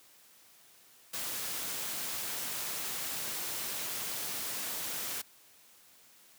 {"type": "noise", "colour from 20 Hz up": "white", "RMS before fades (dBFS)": -37, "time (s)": [1.13, 5.22], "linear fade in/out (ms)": 10, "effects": ["white hiss -60 dBFS RMS until 6.38 s", "high-pass 100 Hz 12 dB/octave"]}